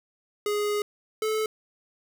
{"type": "tone pair in turn", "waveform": "square", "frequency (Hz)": [415.3, 434.5], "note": ["G#4", "A4"], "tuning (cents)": [0, -22], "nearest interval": "minor second", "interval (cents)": 78, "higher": "second", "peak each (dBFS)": -25, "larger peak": "neither", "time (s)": [[0.46, 0.82], [1.22, 1.46]], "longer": "first", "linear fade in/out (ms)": 2, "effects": []}